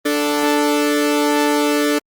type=tone pair together; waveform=sawtooth; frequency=293.5 / 439.7 Hz; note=D4 / A4; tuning=-1 / -1 cents; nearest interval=perfect fifth; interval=700 cents; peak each=-12 / -15 dBFS; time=0.05-1.99 s; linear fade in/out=10 ms; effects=Opus 24 kbps